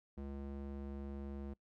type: tone with band-pass filter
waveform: square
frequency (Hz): 69.3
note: C#2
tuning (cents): 0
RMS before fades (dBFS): -45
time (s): 0.17-1.54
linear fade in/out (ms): 10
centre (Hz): 240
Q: 0.78
effects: noise-tail reverb RT60 0.1 s tail -23 dB re dry